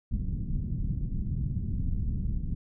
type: low-pass noise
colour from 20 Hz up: pink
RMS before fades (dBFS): -30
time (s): 0.11-2.55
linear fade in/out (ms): 10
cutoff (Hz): 200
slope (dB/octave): 24
effects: none